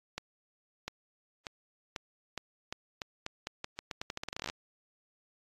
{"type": "accelerating click train", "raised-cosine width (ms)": 0.2, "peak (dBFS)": -19, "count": 26, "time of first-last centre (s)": [0.18, 4.499], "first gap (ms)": 700, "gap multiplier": 0.84, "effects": ["AAC 32 kbps"]}